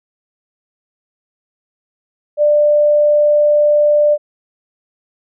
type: tone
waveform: sine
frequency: 593 Hz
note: D5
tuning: 17 cents sharp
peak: -8 dBFS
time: 2.37-4.18 s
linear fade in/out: 50 ms
effects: none